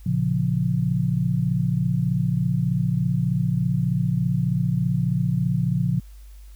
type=chord; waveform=sine; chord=Bb minor; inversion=none; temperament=just; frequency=116.54 / 139.85 / 174.81 Hz; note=Bb2 / Db3 / F3; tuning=0 / +16 / +2 cents; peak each=-25 / -23 / -23 dBFS; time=0.06-6 s; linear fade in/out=5 ms; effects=added 50 Hz sine -40 dBFS peak until 6.55 s + white hiss -58 dBFS RMS until 6.55 s